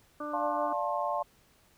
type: harmonic tone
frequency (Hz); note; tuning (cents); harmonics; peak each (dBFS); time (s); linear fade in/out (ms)
296.8; D4; +18; 1 / 2 / 3 / 4 / 5; -39 / -39 / -49 / -38 / -48; 0.2-0.73; 5
type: chord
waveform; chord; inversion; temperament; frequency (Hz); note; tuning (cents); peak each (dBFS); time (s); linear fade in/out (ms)
sine; D minor seventh; none; equal with one note detuned; 587.3 / 698.5 / 880 / 1066; D5 / F5 / A5 / C6; 0 / 0 / 0 / +32; -34; 0.33-1.23; 10
effects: pink hiss -64 dBFS RMS until 1.77 s